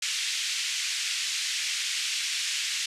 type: band-pass noise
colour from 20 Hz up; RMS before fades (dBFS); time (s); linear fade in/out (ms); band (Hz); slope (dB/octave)
pink; -30; 0.02-2.86; 5; 2200 to 7700; 24
effects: resampled to 32000 Hz